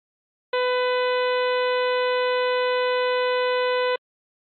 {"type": "harmonic tone", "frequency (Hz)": 500, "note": "B4", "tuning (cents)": 21, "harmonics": [1, 2, 3, 4, 5, 6, 7, 8], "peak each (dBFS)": [-21, -27, -31, -33, -35, -37, -38, -39], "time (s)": [0.53, 3.96], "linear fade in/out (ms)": 5, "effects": ["AAC 64 kbps"]}